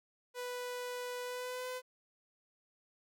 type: tone with pitch glide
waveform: sawtooth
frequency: 493.9 to 506 Hz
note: B4 to B4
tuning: 0 to +42 cents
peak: -35 dBFS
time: 0.34-1.82 s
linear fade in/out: 50 ms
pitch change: +42 cents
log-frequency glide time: 1.23-1.68 s
effects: none